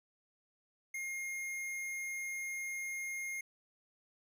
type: tone with hard clipping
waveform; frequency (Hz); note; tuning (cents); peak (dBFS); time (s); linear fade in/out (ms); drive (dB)
sine; 2134; C7; +34; -39; 0.94-3.41; 5; 17
effects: none